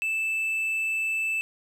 triangle tone, 2637 Hz, E7, in tune, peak -23 dBFS, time 0.02-1.41 s, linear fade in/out 0 ms, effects none

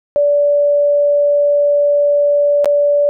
sine tone with dropouts, 579 Hz, D5, 25 cents flat, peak -9 dBFS, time 0.16-3.09 s, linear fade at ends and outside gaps 0 ms, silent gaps 2.645-2.657 s, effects none

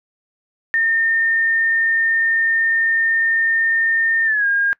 sine tone with pitch glide, 1818 to 1619.7 Hz, A#6 to G#6, -44 to -44 cents, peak -14 dBFS, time 0.74-4.73 s, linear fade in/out 0 ms, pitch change -200 cents, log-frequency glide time 4.24-4.46 s, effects noise-tail reverb RT60 0.1 s tail -23 dB re dry

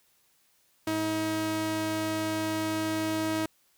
sawtooth tone pair together, 106.2 / 318.2 Hz, G#2 / D#4, +39 / +39 cents, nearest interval octave + perfect fifth, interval 1900 cents, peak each -34 / -24 dBFS, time 0.87-3.46 s, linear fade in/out 5 ms, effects white hiss -67 dBFS RMS until 3.77 s

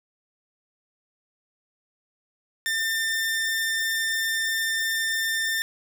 sawtooth tone, 1797 Hz, A6, 36 cents sharp, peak -20 dBFS, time 2.66-5.62 s, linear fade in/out 0 ms, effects none

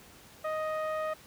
sawtooth tone with low-pass filter, 624 Hz, D#5, 5 cents sharp, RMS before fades -33 dBFS, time 0.44-1.14 s, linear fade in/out 10 ms, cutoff 1500 Hz, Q 1.3, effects pink hiss -54 dBFS RMS until 1.26 s + high-pass 60 Hz 12 dB/octave

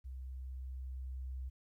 sine tone with level ramp, 64.7 Hz, C2, 19 cents flat, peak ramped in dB -42 to -38 dBFS, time 0.04-1.5 s, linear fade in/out 20 ms, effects tanh soft clip ceiling -34 dBFS + 13-bit

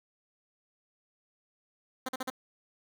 10% pulse tone bursts, 258.8 Hz, C4, 19 cents flat, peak -24 dBFS, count 4, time 2.06-2.301 s, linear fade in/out 5 ms, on 28 ms, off 43 ms, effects none

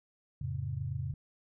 sine chord, F augmented, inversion none, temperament just, 87.31 / 109.13 / 136.42 Hz, F2 / A2 / C#3, 0 / -14 / -27 cents, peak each -39 / -38 / -36 dBFS, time 0.41-1.14 s, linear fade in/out 5 ms, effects none

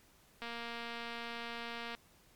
click train, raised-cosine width 0.3 ms, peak -27 dBFS, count 359, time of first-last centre 0.42-1.95 s, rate 234 Hz, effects pink hiss -65 dBFS RMS until 2.35 s + MP3 96 kbps

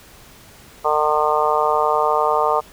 harmonic tone, 151.6 Hz, D#3, 45 cents flat, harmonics 3 / 4 / 5 / 6 / 7 / 8, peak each -22 / -22 / -22 / -22 / -22 / -22 dBFS, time 0.84-2.61 s, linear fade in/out 20 ms, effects pink hiss -45 dBFS RMS until 2.72 s

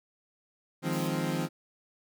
30% pulse chord, F minor seventh, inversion third, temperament equal, 155.56 / 174.61 / 207.7 / 261.6 Hz, Eb3 / F3 / Ab3 / C4, 0 / 0 / 0 / 0 cents, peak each -30 / -31 / -36 / -32 dBFS, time 0.82-1.49 s, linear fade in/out 50 ms
white noise, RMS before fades -45 dBFS, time 0.92-1.08 s, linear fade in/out 10 ms
effects none

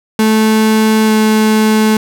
35% pulse tone with pitch glide, 218.3 to 216.7 Hz, A3 to A3, -13 to -26 cents, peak -6 dBFS, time 0.19-1.97 s, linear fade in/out 2 ms, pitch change -13 cents, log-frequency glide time 1.06-1.11 s, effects none

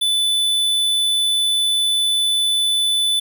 square tone, 3495 Hz, A7, 12 cents flat, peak -16 dBFS, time 0.01-3.2 s, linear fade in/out 10 ms, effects none

